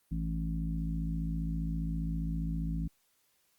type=harmonic tone; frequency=55 Hz; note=A1; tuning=in tune; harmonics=1 / 3 / 4 / 5; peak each=-34 / -34 / -44 / -42 dBFS; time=0.11-2.88 s; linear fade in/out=10 ms; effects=white hiss -72 dBFS RMS until 3.58 s + Opus 32 kbps